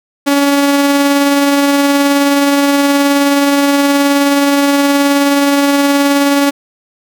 sawtooth tone with tremolo, 282.3 Hz, C#4, 32 cents sharp, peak -3 dBFS, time 0.26-6.51 s, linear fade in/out 20 ms, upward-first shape triangle, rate 19 Hz, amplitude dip 30%, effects none

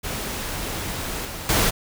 pink noise with level steps, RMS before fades -29 / -33 / -19 dBFS, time 0.03-1.71 s, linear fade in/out 20 ms, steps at 1.25 / 1.49 s, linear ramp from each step 2 ms, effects none

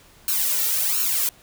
blue noise with flanger, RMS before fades -22 dBFS, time 0.28-1.29 s, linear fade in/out 2 ms, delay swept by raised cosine 0.72 to 2.22 ms, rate 1.4 Hz, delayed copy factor +0.9, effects pink hiss -52 dBFS RMS until 1.42 s

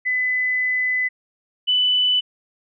sine tone pair in turn, 2008 / 2990 Hz, B6 / F#7, +28 / +17 cents, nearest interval perfect fifth, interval 689 cents, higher second, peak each -18 / -15 dBFS, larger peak second, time 0.05-1.09 / 1.67-2.21 s, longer first, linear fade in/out 20 ms, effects none

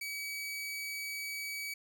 sawtooth tone, 2278 Hz, C#7, 47 cents sharp, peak -34 dBFS, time 0.01-1.74 s, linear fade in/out 5 ms, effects none

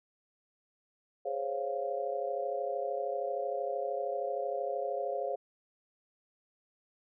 sine chord, Db major seventh, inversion second, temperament equal with one note detuned, 415.3 / 523.3 / 556.3 / 698.5 Hz, Ab4 / C5 / Db5 / F5, 0 / 0 / +6 / 0 cents, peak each -39 / -37 / -36 / -37 dBFS, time 1.25-5.36 s, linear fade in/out 10 ms, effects none

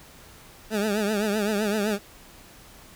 20% pulse tone with vibrato, 209.4 Hz, G#3, 15 cents sharp, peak -18 dBFS, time 0.7-1.99 s, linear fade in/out 50 ms, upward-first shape triangle, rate 7.8 Hz, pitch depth 110 cents each way, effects pink hiss -49 dBFS RMS until 2.95 s

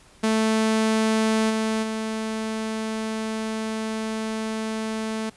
sawtooth tone with level steps, 220 Hz, A3, in tune, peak -15 / -18 / -22 dBFS, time 0.23-5.3 s, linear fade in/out 10 ms, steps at 1.49 / 1.82 s, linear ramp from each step 20 ms, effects pink hiss -53 dBFS RMS until 5.36 s + resampled to 24000 Hz

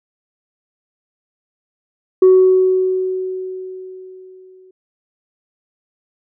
sine tone with exponential decay, 373.2 Hz, F#4, 15 cents sharp, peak -3 dBFS, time 2.22-4.71 s, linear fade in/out 5 ms, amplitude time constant 540 ms, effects tanh soft clip ceiling -3 dBFS

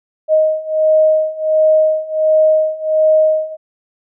sine beating tone pair, 624 / 625.4 Hz, D#5 / D#5, +5 / +9 cents, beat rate 1.4 Hz, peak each -14 / -12 dBFS, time 0.28-3.57 s, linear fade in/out 50 ms, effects none

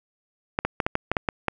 clicks, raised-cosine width 0.5 ms, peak -7 dBFS, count 9, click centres 0.589 / 0.65 / 0.802 / 0.865 / 0.954 / 1.116 / 1.168 / 1.288 / 1.483 s, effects none

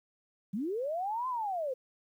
sine linear two-way sweep, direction up then down, 177 to 1045 to 491.7 Hz, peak -31 dBFS, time 0.53-1.74 s, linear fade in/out 10 ms, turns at 1.28 s, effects 11-bit

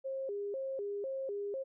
sine tone with vibrato, 465.9 Hz, A#4, 1 cent flat, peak -35 dBFS, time 0.04-1.64 s, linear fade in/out 20 ms, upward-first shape square, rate 2 Hz, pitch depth 240 cents each way, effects none

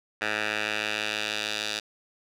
10% pulse tone with band-pass filter sweep, 106.5 Hz, G#2, 44 cents sharp, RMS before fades -30 dBFS, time 0.21-1.8 s, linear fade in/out 10 ms, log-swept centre 2000 to 4000 Hz, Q 1.6, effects none

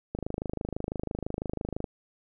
click train, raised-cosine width 2 ms, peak -18 dBFS, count 45, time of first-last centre 0.15-1.842 s, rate 26 Hz, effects none

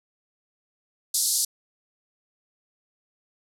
white band-pass noise, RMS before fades -24 dBFS, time 1.14-1.45 s, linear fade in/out 5 ms, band 4100 to 12000 Hz, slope 48 dB/octave, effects none

